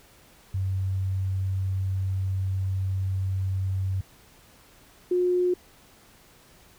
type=tone pair in turn; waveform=sine; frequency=95.2 / 359.4 Hz; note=F#2 / F4; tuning=+50 / +50 cents; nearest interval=octave + major seventh; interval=2300 cents; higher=second; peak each=-24 / -20 dBFS; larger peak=second; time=0.54-4.01 / 5.11-5.54 s; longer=first; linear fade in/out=5 ms; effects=pink hiss -55 dBFS RMS until 6.78 s